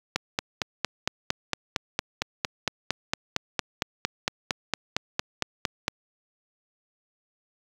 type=click train; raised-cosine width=0.2 ms; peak=-6 dBFS; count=26; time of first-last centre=0.16-5.881 s; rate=4.37 Hz; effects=high-pass 60 Hz 12 dB/octave + 7-bit